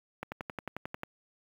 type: click train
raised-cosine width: 0.5 ms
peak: -21 dBFS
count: 10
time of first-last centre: 0.23-1.034 s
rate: 11.2 Hz
effects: high-pass 60 Hz 12 dB/octave + 8-bit